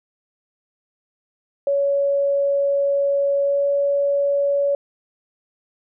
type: tone with pitch glide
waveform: sine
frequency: 561 to 564.6 Hz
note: C#5 to C#5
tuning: +21 to +32 cents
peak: -16 dBFS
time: 1.67-4.75 s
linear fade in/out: 2 ms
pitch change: +11 cents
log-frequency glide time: 3.43-3.67 s
effects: none